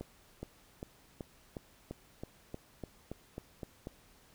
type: accelerating click train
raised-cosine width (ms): 2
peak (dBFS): -27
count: 13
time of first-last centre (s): 0.01-3.871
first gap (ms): 420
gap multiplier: 0.95
effects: pink hiss -63 dBFS RMS until 4.34 s